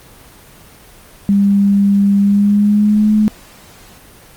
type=tone with pitch glide; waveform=sine; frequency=200 to 213.1 Hz; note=G3 to G#3; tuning=+35 to +45 cents; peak=-8 dBFS; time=1.29-3.28 s; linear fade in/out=0 ms; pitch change=+110 cents; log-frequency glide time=2.2-3.11 s; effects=pink hiss -41 dBFS RMS until 4.36 s + Opus 24 kbps